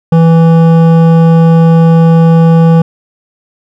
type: tone with hard clipping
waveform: sine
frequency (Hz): 164.81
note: E3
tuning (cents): 0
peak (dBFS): -4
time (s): 0.12-2.82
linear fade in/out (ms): 5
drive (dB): 12
effects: none